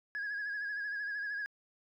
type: tone with vibrato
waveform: sine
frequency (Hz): 1661.2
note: G#6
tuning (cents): 0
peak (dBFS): -33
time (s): 0.15-1.46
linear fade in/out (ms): 0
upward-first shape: sine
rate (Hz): 13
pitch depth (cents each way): 49
effects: tanh soft clip ceiling -33 dBFS